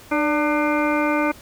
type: harmonic tone with a mistuned harmonic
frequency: 300 Hz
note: D4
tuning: 37 cents sharp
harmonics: 1 / 2 / 3 / 4 / 5 / 7 / 8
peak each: -21 / -24 / -26 / -27 / -28 / -29 / -30 dBFS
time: 0.11-1.32 s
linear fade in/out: 10 ms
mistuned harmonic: 2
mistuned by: -44 cents
effects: pink hiss -45 dBFS RMS until 1.41 s